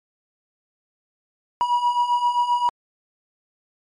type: beating tone pair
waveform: triangle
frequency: 962 / 969.6 Hz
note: B5 / B5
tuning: -46 / -32 cents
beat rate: 7.6 Hz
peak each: -22 / -17 dBFS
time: 1.61-2.69 s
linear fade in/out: 0 ms
effects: MP3 48 kbps